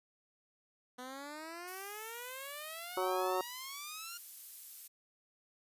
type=exponential sweep; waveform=10% pulse; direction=up; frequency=246.9 to 1426 Hz; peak=-36 dBFS; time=0.98-4.18 s; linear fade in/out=10 ms
type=noise; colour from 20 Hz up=violet; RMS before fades=-47 dBFS; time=1.67-4.88 s; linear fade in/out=10 ms
type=harmonic tone; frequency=185 Hz; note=F#3; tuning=in tune; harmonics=2 / 3 / 4 / 5 / 6 / 7; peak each=-36 / -38 / -39 / -40 / -41 / -41 dBFS; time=2.97-3.41 s; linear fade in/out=2 ms
effects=resampled to 32000 Hz